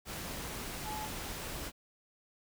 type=tone in noise; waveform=sine; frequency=856 Hz; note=A5; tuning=48 cents flat; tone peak=-39 dBFS; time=0.83-1.09 s; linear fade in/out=50 ms; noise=pink; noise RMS=-41 dBFS; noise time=0.05-1.72 s; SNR=-1 dB; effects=none